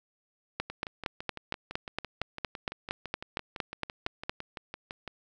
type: two click trains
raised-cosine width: 0.3 ms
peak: -14 / -22 dBFS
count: 17 / 27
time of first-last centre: 0.6-4.295 / 0.7-5.077 s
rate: 4.33 / 5.94 Hz
effects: none